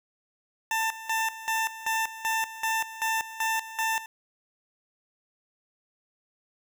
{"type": "tone with tremolo", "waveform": "20% pulse", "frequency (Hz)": 892, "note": "A5", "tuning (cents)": 23, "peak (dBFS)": -20, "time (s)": [0.71, 4.06], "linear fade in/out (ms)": 2, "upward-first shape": "square", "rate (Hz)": 2.6, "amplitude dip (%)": 80, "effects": []}